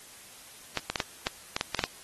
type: clicks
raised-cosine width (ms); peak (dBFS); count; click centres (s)
0.2; -10; 10; 0.773 / 0.9 / 0.958 / 1.002 / 1.269 / 1.565 / 1.611 / 1.747 / 1.792 / 1.839
effects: white hiss -50 dBFS RMS until 2.03 s + AAC 32 kbps